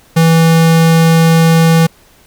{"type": "tone", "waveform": "square", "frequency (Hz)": 164, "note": "E3", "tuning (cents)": -9, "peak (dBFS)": -6, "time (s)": [0.16, 1.87], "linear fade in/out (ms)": 10, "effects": ["pink hiss -46 dBFS RMS until 2.26 s"]}